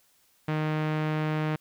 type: tone with low-pass filter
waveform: sawtooth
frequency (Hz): 154.5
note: D#3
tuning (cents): -12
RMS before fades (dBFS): -28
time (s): 0.48-1.56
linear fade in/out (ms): 5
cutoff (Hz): 2400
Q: 1.1
effects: white hiss -65 dBFS RMS until 1.6 s